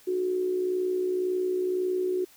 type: tone with amplitude modulation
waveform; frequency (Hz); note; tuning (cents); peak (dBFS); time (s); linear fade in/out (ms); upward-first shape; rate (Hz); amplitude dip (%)
sine; 367.5; F#4; -12; -22; 0.07-2.25; 10; sine; 61.9; 50
effects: white hiss -56 dBFS RMS until 2.36 s